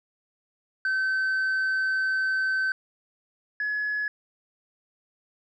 sine tone pair in turn, 1537 / 1695 Hz, G6 / G#6, -35 / +35 cents, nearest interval major second, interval 170 cents, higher second, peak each -20 / -24 dBFS, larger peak first, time 0.85-2.72 / 3.6-4.08 s, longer first, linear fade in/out 2 ms, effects tanh soft clip ceiling -22 dBFS

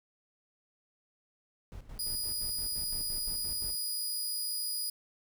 brown noise with tremolo, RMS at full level -44 dBFS, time 1.72-3.75 s, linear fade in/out 0 ms, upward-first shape square, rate 5.8 Hz, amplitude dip 70%
15% pulse tone, 4923 Hz, D#8, 19 cents flat, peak -26 dBFS, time 1.99-4.9 s, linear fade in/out 5 ms
effects none

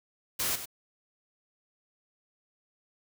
white noise with echo, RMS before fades -30 dBFS, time 0.39-0.56 s, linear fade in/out 10 ms, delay 98 ms, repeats 1, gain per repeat -10 dB, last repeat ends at 0.658 s, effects none

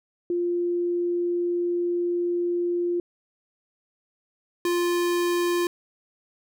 sine / square tone pair in turn, 349.2 / 349.2 Hz, F4 / F4, 0 / 0 cents, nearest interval unison, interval 0 cents, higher neither, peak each -22 dBFS, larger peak neither, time 0.3-3 / 4.65-5.67 s, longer first, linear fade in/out 2 ms, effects none

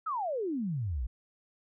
sine exponential sweep, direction down, 1347 to 52.4 Hz, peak -30 dBFS, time 0.06-1.07 s, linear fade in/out 10 ms, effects none

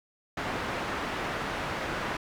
white low-pass noise, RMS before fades -33 dBFS, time 0.37-2.17 s, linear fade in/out 5 ms, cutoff 1600 Hz, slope 12 dB/octave, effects none

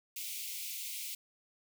white high-pass noise, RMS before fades -41 dBFS, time 0.16-1.15 s, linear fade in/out 5 ms, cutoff 2100 Hz, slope 96 dB/octave, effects none

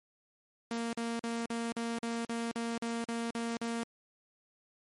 sawtooth tone bursts, 232.1 Hz, A#3, 7 cents flat, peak -29 dBFS, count 12, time 0.71-3.834 s, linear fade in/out 2 ms, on 220 ms, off 44 ms, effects MP3 48 kbps

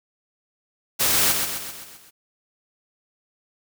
white noise with echo, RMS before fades -20 dBFS, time 0.99-1.33 s, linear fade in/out 20 ms, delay 130 ms, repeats 6, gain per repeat -5 dB, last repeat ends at 2.11 s, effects none

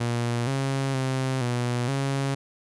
sawtooth tone with pitch steps, 119 / 135.7 / 131.6 / 121.9 / 137.1 Hz, A#2 / C#3 / C3 / B2 / C#3, +36 / -36 / +10 / -22 / -19 cents, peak -20 dBFS, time 0-2.35 s, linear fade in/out 10 ms, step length 470 ms, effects resampled to 24000 Hz

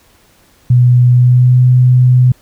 sine tone with pitch glide, 123.47 to 125.92 Hz, B2 to B2, 0 to +34 cents, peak -4 dBFS, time 0.7-2.32 s, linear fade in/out 5 ms, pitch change +34 cents, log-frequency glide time 1.12-1.59 s, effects pink hiss -49 dBFS RMS until 2.41 s

